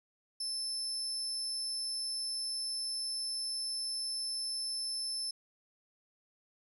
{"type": "tone", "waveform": "35% pulse", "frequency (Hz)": 5274, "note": "E8", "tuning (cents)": 0, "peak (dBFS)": -32, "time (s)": [0.4, 5.31], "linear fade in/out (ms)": 5, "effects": []}